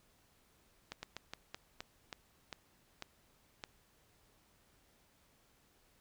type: slowing click train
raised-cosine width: 0.2 ms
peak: -25 dBFS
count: 10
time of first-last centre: 0.92-3.638 s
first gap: 110 ms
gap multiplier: 1.24
effects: pink hiss -70 dBFS RMS until 6 s